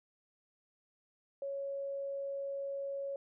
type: tone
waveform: sine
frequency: 554.4 Hz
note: C#5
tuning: in tune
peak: -36 dBFS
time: 1.42-3.16 s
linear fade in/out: 2 ms
effects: none